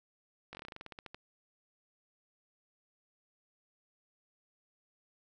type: slowing click train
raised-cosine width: 0.3 ms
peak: -29 dBFS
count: 15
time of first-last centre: 0.53-1.145 s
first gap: 19 ms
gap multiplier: 1.12
effects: none